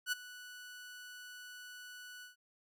sawtooth tone with ADSR envelope, 1480 Hz, F#6, in tune, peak -27 dBFS, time 0.06-2.36 s, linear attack 62 ms, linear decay 17 ms, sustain -18 dB, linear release 130 ms, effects none

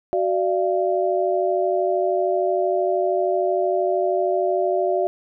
sine tone cluster, 373.6 / 591 / 684 Hz, F#4 / D5 / F5, +17 / +11 / -36 cents, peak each -22 / -23 / -22 dBFS, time 0.13-5.07 s, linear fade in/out 0 ms, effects none

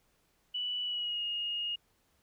sine tone with pitch glide, 2960 to 2858 Hz, F#7 to F7, 0 to +39 cents, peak -32 dBFS, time 0.54-1.76 s, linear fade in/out 10 ms, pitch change -61 cents, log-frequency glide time 0.83-1.23 s, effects pink hiss -72 dBFS RMS until 2.22 s

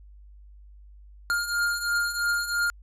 square beating tone pair, 1408 / 1411 Hz, F6 / F6, +14 / +17 cents, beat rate 3 Hz, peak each -31 / -26 dBFS, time 1.3-2.7 s, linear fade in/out 0 ms, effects added 50 Hz sine -46 dBFS peak until 2.82 s + resampled to 32000 Hz

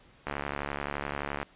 click train, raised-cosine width 0.5 ms, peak -17 dBFS, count 84, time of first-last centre 0.27-1.429 s, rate 71.6 Hz, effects pink hiss -59 dBFS RMS until 1.55 s + resampled to 8000 Hz

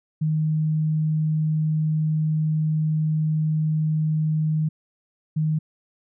sine tone pair in turn, 155.56 / 155.56 Hz, D#3 / D#3, 0 / 0 cents, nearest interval unison, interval 0 cents, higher neither, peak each -19 dBFS, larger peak neither, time 0.21-4.69 / 5.36-5.59 s, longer first, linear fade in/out 10 ms, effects none

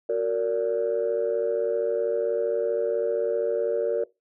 sine chord, Gb augmented, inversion none, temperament just, 370 / 462.5 / 578.1 Hz, Gb4 / Bb4 / D5, 0 / -14 / -27 cents, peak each -29 / -23 / -26 dBFS, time 0.09-4.04 s, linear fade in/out 5 ms, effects noise-tail reverb RT60 0.2 s tail -20 dB re dry + tanh soft clip ceiling -16 dBFS

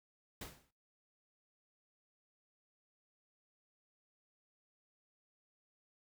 pink noise with exponential decay, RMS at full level -43 dBFS, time 0.41-0.71 s, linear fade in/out 5 ms, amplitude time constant 65 ms, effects noise-tail reverb RT60 0.4 s tail -24 dB re dry

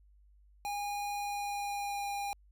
square tone with pitch glide, 817 to 807.1 Hz, G#5 to G#5, -29 to -50 cents, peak -35 dBFS, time 0.65-2.33 s, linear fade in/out 0 ms, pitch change -21 cents, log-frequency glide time 1.15-2.1 s, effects added 50 Hz sine -59 dBFS peak until 2.51 s

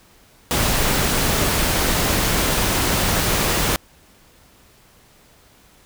pink noise, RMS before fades -19 dBFS, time 0.51-3.76 s, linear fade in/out 0 ms, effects pink hiss -52 dBFS RMS until 5.85 s

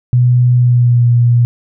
sine tone with pitch glide, 123.47 to 119.96 Hz, B2 to B2, 0 to -50 cents, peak -6 dBFS, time 0.13-1.45 s, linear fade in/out 0 ms, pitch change -50 cents, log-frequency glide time 0.55-1.07 s, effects none

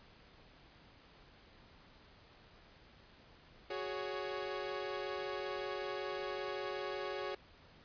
sawtooth chord, F# suspended second, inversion none, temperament equal with one note detuned, 370 / 415.3 / 557.6 Hz, F#4 / G#4 / C#5, 0 / 0 / +10 cents, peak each -39 / -39 / -39 dBFS, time 3.7-7.35 s, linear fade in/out 5 ms, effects pink hiss -61 dBFS RMS until 7.84 s + resampled to 11025 Hz

